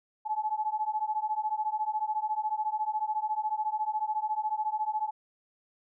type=beating tone pair; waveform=sine; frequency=852 / 866 Hz; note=G#5 / A5; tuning=+44 / -28 cents; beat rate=14 Hz; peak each=-31 dBFS; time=0.25-5.11 s; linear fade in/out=20 ms; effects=none